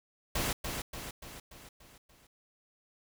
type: noise with echo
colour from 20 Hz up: pink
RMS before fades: -32 dBFS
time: 0.35-0.53 s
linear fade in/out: 5 ms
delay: 290 ms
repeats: 6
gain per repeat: -5 dB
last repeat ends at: 2.27 s
effects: none